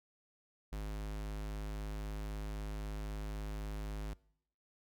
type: tone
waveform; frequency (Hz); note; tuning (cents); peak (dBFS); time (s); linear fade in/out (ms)
square; 51.91; G#1; 0; -39; 0.72-4.14; 10
effects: noise-tail reverb RT60 0.7 s tail -23 dB re dry